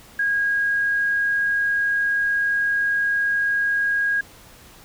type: tone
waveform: sine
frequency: 1637 Hz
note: G#6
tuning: 25 cents flat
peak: -18 dBFS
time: 0.19-4.21 s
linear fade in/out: 5 ms
effects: pink hiss -47 dBFS RMS until 4.84 s